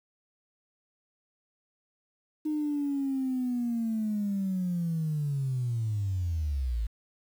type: linear sweep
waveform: sine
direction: down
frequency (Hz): 308.3 to 51.91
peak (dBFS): -26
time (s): 2.45-6.87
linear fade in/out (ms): 10
effects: tanh soft clip ceiling -22 dBFS + 9-bit